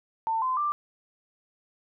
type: tone with pitch steps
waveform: sine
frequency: 896 / 1029.2 / 1182.3 Hz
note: A5 / C6 / D6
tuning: +31 / -29 / +11 cents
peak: -24 dBFS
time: 0.27-0.72 s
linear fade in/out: 0 ms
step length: 150 ms
effects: none